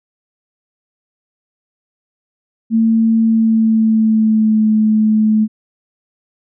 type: tone with pitch glide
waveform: sine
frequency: 225.1 to 216.2 Hz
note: A3 to A3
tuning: +40 to -30 cents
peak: -9 dBFS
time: 2.7-5.48 s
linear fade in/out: 50 ms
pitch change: -70 cents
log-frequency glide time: 3.22-4.68 s
effects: none